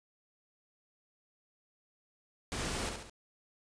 pink noise with echo, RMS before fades -37 dBFS, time 2.52-2.89 s, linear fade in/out 0 ms, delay 69 ms, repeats 3, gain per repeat -5 dB, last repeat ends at 3.097 s, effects resampled to 22050 Hz

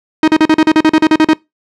45% pulse tone bursts, 313.7 Hz, D#4, 14 cents sharp, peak -5 dBFS, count 13, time 0.23-1.334 s, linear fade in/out 2 ms, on 48 ms, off 40 ms, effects noise-tail reverb RT60 0.2 s tail -23 dB re dry + low-pass 4000 Hz 12 dB/octave

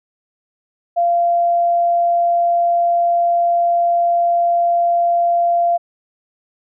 sine tone, 690 Hz, F5, 21 cents flat, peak -12 dBFS, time 0.96-5.78 s, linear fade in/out 20 ms, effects none

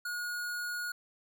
square tone, 1444 Hz, F#6, 43 cents flat, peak -35 dBFS, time 0.05-0.92 s, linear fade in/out 5 ms, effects none

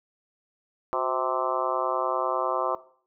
harmonic tone with a mistuned harmonic, 130 Hz, C3, 11 cents flat, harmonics 3 / 4 / 5 / 6 / 7 / 8 / 9 / 10, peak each -33 / -32 / -32 / -34 / -33 / -31 / -31 / -37 dBFS, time 0.93-2.75 s, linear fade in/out 0 ms, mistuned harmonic 3, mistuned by -100 cents, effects noise-tail reverb RT60 0.5 s tail -17 dB re dry

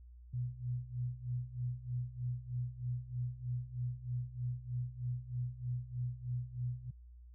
sine tone with tremolo, 123.47 Hz, B2, in tune, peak -33 dBFS, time 0.33-6.91 s, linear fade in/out 10 ms, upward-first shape sine, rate 3.2 Hz, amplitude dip 85%, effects added 60 Hz sine -52 dBFS peak until 7.34 s

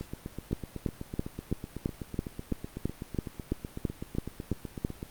two click trains, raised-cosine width 3 ms, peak -15 / -23 dBFS, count 14 / 41, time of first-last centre 0.53-4.849 / 0.01-5.029 s, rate 3.01 / 7.97 Hz, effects pink hiss -52 dBFS RMS until 5.1 s + Opus 48 kbps

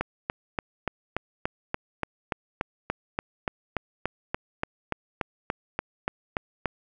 click train, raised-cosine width 0.5 ms, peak -11 dBFS, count 24, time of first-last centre 0.01-6.657 s, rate 3.46 Hz, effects none

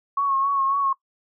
sine tone with vibrato, 1100 Hz, C#6, 14 cents flat, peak -19 dBFS, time 0.17-0.93 s, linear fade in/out 5 ms, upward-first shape sine, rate 3.7 Hz, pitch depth 36 cents each way, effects noise-tail reverb RT60 0.1 s tail -19 dB re dry

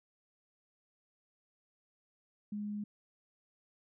sine tone, 207.7 Hz, G#3, in tune, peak -36 dBFS, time 2.52-2.84 s, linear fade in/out 5 ms, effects none

